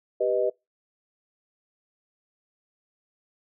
sine chord, G augmented, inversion none, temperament equal, 392 / 493.9 / 622.3 Hz, G4 / B4 / D#5, 0 / 0 / 0 cents, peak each -27 / -25 / -25 dBFS, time 0.2-0.5 s, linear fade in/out 10 ms, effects noise-tail reverb RT60 0.2 s tail -24 dB re dry

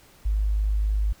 sine tone, 51.91 Hz, G#1, in tune, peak -20 dBFS, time 0.25-1.13 s, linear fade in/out 10 ms, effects pink hiss -54 dBFS RMS until 1.2 s

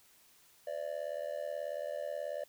triangle tone with amplitude modulation, 587.3 Hz, D5, in tune, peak -30 dBFS, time 0.67-2.44 s, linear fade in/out 5 ms, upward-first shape sine, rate 78.4 Hz, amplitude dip 95%, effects white hiss -64 dBFS RMS until 2.48 s

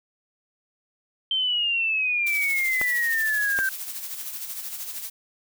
sine exponential sweep, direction down, 3136 to 1550 Hz, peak -21 dBFS, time 1.31-3.69 s, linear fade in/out 2 ms
blue noise with tremolo, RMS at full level -32 dBFS, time 2.26-5.1 s, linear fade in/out 10 ms, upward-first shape sine, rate 13 Hz, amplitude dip 50%
clicks, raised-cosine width 0.5 ms, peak -14 dBFS, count 2, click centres 2.814 / 3.589 s
effects none

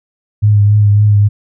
sine tone with vibrato, 103.83 Hz, G#2, in tune, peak -5 dBFS, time 0.42-1.29 s, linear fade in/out 20 ms, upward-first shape triangle, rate 3.6 Hz, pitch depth 33 cents each way, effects none

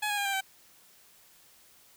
15% pulse tone with pitch steps, 843 / 824.7 / 806.8 / 789.3 / 772.1 Hz, G#5 / G#5 / G5 / G5 / G5, +26 / -12 / +50 / +12 / -26 cents, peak -22 dBFS, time 0.02-0.41 s, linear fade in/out 10 ms, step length 78 ms, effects white hiss -59 dBFS RMS until 1.96 s

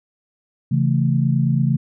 sine chord, A major, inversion first, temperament equal with one note detuned, 135.9 / 164.81 / 220 Hz, C#3 / E3 / A3, -34 / 0 / 0 cents, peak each -17 / -20 / -22 dBFS, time 0.71-1.77 s, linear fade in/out 10 ms, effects none

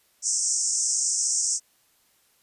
white band-pass noise, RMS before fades -25 dBFS, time 0.22-1.6 s, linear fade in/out 50 ms, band 5400 to 8500 Hz, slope 96 dB/octave, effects white hiss -64 dBFS RMS until 2.42 s + resampled to 32000 Hz

